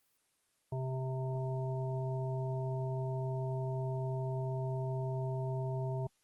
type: harmonic tone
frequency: 130.81 Hz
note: C3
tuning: in tune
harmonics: 1 / 3 / 5 / 7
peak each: -34 / -42 / -43 / -47 dBFS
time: 0.72-6.07 s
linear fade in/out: 5 ms
effects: white hiss -75 dBFS RMS until 6.23 s + Opus 24 kbps